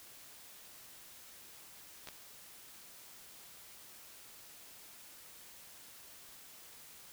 clicks, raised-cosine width 0.2 ms, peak -28 dBFS, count 2, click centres 2.073 / 2.087 s, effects white hiss -55 dBFS RMS until 7.12 s

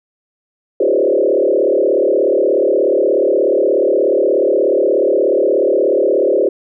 sine tone with frequency modulation, 459.7 Hz, A#4, 24 cents flat, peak -10 dBFS, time 0.8-6.49 s, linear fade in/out 5 ms, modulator 36.7 Hz, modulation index 3.1, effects none

